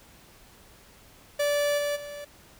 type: tone with level steps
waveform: 45% pulse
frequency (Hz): 581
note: D5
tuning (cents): -19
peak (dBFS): -23 / -26 / -37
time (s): 1.39-2.25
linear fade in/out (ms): 10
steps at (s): 1.77 / 1.95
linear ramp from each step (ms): 20
effects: pink hiss -54 dBFS RMS until 2.59 s